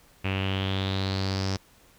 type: tone with low-pass filter sweep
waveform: sawtooth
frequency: 96 Hz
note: G2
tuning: 36 cents flat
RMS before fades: -28 dBFS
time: 0.24-1.57 s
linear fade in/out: 10 ms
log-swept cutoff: 2600 to 5400 Hz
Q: 5.9
effects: pink hiss -58 dBFS RMS until 1.98 s